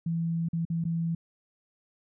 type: tone with dropouts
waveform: sine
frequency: 166.3 Hz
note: E3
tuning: 16 cents sharp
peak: -26 dBFS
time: 0.06-1.15 s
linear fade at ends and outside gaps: 5 ms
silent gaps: 0.487-0.531 / 0.652-0.7 / 0.841-0.851 s
effects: none